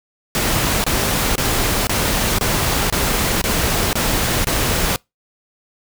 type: noise bursts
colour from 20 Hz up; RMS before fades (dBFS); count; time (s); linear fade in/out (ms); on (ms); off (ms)
pink; -18; 9; 0.35-4.96; 0; 490; 25
effects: noise-tail reverb RT60 0.2 s tail -26 dB re dry